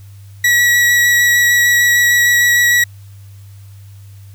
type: tone with vibrato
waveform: 40% pulse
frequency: 1927 Hz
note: B6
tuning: 43 cents flat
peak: -8 dBFS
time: 0.44-2.84 s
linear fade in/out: 5 ms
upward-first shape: square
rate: 6.6 Hz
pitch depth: 8 cents each way
effects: added 99 Hz sine -34 dBFS peak until 4.34 s + white hiss -51 dBFS RMS until 4.34 s